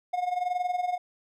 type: tone with amplitude modulation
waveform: triangle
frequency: 720 Hz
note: F#5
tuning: 47 cents flat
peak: -21 dBFS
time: 0.13-0.98 s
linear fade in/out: 10 ms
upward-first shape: sine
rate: 21.3 Hz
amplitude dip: 75%
effects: none